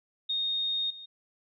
sine tone with level steps, 3700 Hz, A#7, 14 cents flat, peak -27 / -42 dBFS, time 0.29-1.06 s, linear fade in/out 10 ms, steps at 0.9 s, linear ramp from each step 5 ms, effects none

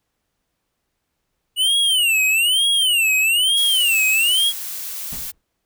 square tone with vibrato, 2890 Hz, F#7, 41 cents flat, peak -15 dBFS, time 1.56-4.53 s, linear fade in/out 50 ms, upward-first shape sine, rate 1.1 Hz, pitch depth 230 cents each way
blue noise, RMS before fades -29 dBFS, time 3.56-5.32 s, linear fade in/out 20 ms
brown noise with exponential decay, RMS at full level -29 dBFS, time 5.12-5.41 s, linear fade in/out 5 ms, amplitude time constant 62 ms
effects pink hiss -74 dBFS RMS until 5.65 s

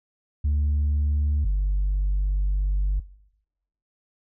sine tone pair in turn, 73.42 / 48.52 Hz, D2 / G1, 0 / -17 cents, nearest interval perfect fifth, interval 717 cents, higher first, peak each -17 dBFS, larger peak neither, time 0.44-1.45 / 1.45-3 s, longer second, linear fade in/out 10 ms, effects noise-tail reverb RT60 0.9 s tail -22 dB re dry + tanh soft clip ceiling -18 dBFS

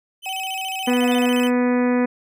45% pulse tone with vibrato, 2794 Hz, F7, in tune, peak -27 dBFS, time 0.22-1.51 s, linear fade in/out 50 ms, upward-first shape square, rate 14 Hz, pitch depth 150 cents each way
triangle tone with pitch glide, 762 to 725.5 Hz, G5 to F#5, -49 to -34 cents, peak -26 dBFS, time 0.26-1.27 s, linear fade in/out 2 ms, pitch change -85 cents, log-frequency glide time 0.93-1.02 s
harmonic tone, 246.9 Hz, B3, in tune, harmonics 1 / 2 / 3 / 4 / 5 / 6 / 7 / 8 / 9 / 10, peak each -17 / -22 / -32 / -31 / -36 / -37 / -34 / -35 / -40 / -39 dBFS, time 0.87-2.06 s, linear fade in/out 10 ms
triangle tone with exponential decay, 3571 Hz, A7, 25 cents sharp, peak -27 dBFS, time 1.12-1.29 s, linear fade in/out 0 ms, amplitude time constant 36 ms
effects none

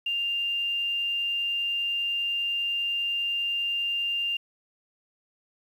sine tone with quantisation, 2795 Hz, F7, 1 cent sharp, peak -25 dBFS, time 0.06-4.37 s, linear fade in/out 5 ms, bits 9, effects none

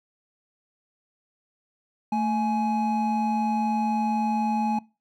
triangle tone pair together, 222 / 839 Hz, A3 / G#5, +16 / +17 cents, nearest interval octave + major seventh, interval 2301 cents, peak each -23 dBFS, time 2.12-4.79 s, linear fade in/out 5 ms, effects noise-tail reverb RT60 0.3 s tail -23 dB re dry

